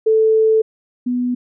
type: tone pair in turn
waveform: sine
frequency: 440 / 246.9 Hz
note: A4 / B3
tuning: 0 / 0 cents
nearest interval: minor seventh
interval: 1000 cents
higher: first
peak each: -10 / -16 dBFS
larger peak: first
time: 0.06-0.62 / 1.06-1.35 s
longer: first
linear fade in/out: 10 ms
effects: none